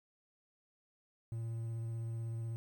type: tone with vibrato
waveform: triangle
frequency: 114.3 Hz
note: A#2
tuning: 34 cents flat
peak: -35 dBFS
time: 1.32-2.56 s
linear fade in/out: 0 ms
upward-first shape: square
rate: 16 Hz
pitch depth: 10 cents each way
effects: 11-bit